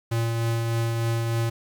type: tone with tremolo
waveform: square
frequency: 115.3 Hz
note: A#2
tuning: 19 cents flat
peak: -22 dBFS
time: 0.11-1.5 s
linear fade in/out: 10 ms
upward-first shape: triangle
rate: 3.3 Hz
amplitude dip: 30%
effects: 9-bit